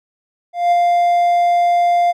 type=tone with ADSR envelope; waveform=triangle; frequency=698.5 Hz; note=F5; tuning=in tune; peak=-7 dBFS; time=0.53-2.13 s; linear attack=190 ms; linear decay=12 ms; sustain=-2 dB; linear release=28 ms; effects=none